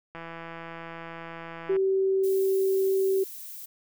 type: click train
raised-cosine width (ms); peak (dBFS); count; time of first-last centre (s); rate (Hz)
0.5; -25; 269; 0.15-1.764; 166
type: tone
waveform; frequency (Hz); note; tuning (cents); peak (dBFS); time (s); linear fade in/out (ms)
sine; 384.5; G4; -33; -21; 1.69-3.24; 10
type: noise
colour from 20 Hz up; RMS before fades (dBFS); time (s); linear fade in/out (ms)
violet; -41; 2.23-3.66; 10
effects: none